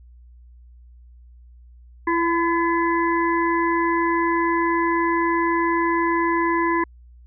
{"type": "harmonic tone with a mistuned harmonic", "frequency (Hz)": 336.5, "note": "E4", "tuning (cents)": 36, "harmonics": [1, 3, 5, 6], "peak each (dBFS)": [-21, -21, -28, -29], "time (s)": [2.07, 6.84], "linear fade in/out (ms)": 5, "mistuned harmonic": 5, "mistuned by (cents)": 32, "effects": ["added 60 Hz sine -44 dBFS peak until 7.26 s"]}